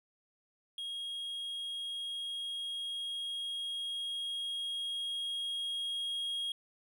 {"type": "tone with level ramp", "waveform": "triangle", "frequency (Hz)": 3273, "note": "G#7", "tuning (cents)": -26, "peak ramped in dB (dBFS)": [-36, -32], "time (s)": [0.78, 6.52], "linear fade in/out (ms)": 2, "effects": []}